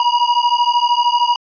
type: beating tone pair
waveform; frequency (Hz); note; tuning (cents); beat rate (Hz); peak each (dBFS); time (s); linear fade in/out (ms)
square; 955 / 968; A#5 / B5; +42 / -35; 13; -16; 0-1.36; 2
effects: resampled to 11025 Hz